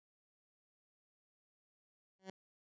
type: tone with exponential growth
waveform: 15% pulse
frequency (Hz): 190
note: F#3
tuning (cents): +46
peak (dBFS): -35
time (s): 2.19-2.3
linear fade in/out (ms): 2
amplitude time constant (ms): 22
effects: resampled to 16000 Hz